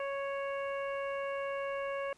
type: harmonic tone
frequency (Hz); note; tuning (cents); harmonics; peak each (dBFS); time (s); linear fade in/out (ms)
554.4; C#5; 0; 1 / 2 / 3 / 4 / 5; -35 / -41 / -45 / -47 / -49; 0-2.13; 2
effects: pink hiss -64 dBFS RMS until 2.17 s + resampled to 24000 Hz